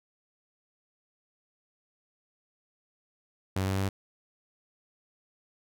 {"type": "tone with pitch steps", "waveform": "sawtooth", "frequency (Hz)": [95.1, 96.15, 97.21], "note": ["F#2", "G2", "G2"], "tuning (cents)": [48, -33, -14], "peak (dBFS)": -23, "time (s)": [3.56, 3.89], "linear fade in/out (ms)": 5, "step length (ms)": 110, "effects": []}